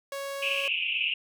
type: tone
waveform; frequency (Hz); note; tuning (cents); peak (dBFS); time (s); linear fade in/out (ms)
sawtooth; 554.4; C#5; 0; -29; 0.12-0.68; 2
type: band-pass noise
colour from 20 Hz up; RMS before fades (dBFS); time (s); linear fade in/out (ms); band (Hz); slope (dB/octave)
pink; -29; 0.42-1.14; 5; 2500 to 2900; 96
effects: none